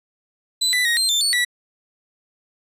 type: tone with pitch steps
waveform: 30% pulse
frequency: 4008 / 1987 / 1879 / 4161 / 3562 / 4441 / 1951 Hz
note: B7 / B6 / A#6 / C8 / A7 / C#8 / B6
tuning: +25 / +10 / +13 / -10 / +21 / +2 / -22 cents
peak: -14 dBFS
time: 0.61-1.45 s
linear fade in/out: 10 ms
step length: 120 ms
effects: resampled to 32000 Hz